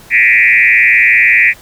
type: tone with frequency modulation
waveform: sine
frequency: 2158 Hz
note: C#7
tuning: 47 cents flat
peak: -5 dBFS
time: 0.1-1.54 s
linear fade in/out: 50 ms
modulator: 115 Hz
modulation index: 2.9
effects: pink hiss -39 dBFS RMS until 1.61 s